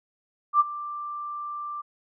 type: tone with ADSR envelope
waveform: sine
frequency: 1180 Hz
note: D6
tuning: 8 cents sharp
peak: -13 dBFS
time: 0.53-1.82 s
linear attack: 69 ms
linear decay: 28 ms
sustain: -18 dB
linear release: 16 ms
effects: none